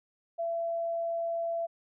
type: tone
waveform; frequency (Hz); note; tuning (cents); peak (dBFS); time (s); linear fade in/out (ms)
sine; 672; E5; +33; -29; 0.38-1.67; 20
effects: none